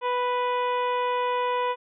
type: harmonic tone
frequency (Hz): 493.9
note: B4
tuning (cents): 0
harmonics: 1 / 2 / 3 / 4 / 5 / 6 / 7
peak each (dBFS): -27 / -25 / -39 / -39 / -39 / -42 / -45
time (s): 0.01-1.76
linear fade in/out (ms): 50
effects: none